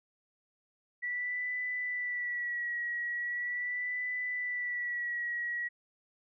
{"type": "tone with vibrato", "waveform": "sine", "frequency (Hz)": 1951, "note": "B6", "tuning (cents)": -22, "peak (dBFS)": -32, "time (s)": [1.02, 5.69], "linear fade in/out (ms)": 20, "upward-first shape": "sine", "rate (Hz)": 0.4, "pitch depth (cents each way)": 36, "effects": []}